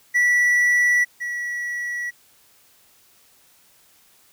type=tone pair in turn; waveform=triangle; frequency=1953 / 1936.2 Hz; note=B6 / B6; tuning=-20 / -35 cents; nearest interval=unison; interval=15 cents; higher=first; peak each=-13 / -23 dBFS; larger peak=first; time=0.14-1.05 / 1.2-2.11 s; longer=neither; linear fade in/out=20 ms; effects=white hiss -56 dBFS RMS until 4.32 s